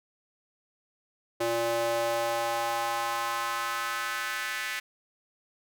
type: tone with high-pass filter sweep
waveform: square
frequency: 116.54 Hz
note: A#2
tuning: in tune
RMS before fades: -30 dBFS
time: 1.4-4.8 s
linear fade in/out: 10 ms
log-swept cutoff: 450 to 1900 Hz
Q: 2.5
effects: none